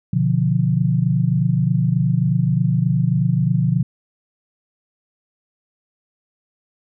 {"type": "chord", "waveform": "sine", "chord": "B diminished", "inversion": "none", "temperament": "equal", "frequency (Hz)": [123.47, 146.83, 174.61], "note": ["B2", "D3", "F3"], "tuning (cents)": [0, 0, 0], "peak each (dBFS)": -19, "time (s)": [0.13, 3.83], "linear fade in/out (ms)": 5, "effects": []}